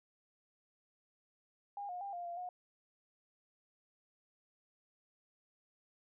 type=tone with pitch steps; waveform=sine; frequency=809 / 717 / 798 / 701 / 691 / 722 Hz; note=G#5 / F5 / G5 / F5 / F5 / F#5; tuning=-46 / +45 / +31 / +6 / -19 / -43 cents; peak=-40 dBFS; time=1.77-2.49 s; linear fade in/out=2 ms; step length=120 ms; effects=none